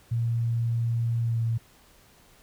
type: tone with pitch glide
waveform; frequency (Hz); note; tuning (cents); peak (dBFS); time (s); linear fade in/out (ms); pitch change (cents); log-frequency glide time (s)
sine; 116.54 to 114.74; A#2 to A#2; 0 to -27; -23; 0.11-1.58; 10; -27; 1.21-1.41
effects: pink hiss -57 dBFS RMS until 2.42 s